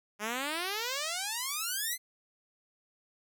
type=exponential sweep; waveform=5% pulse; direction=up; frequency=202.2 to 2093 Hz; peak=-21 dBFS; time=0.19-1.98 s; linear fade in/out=50 ms; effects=none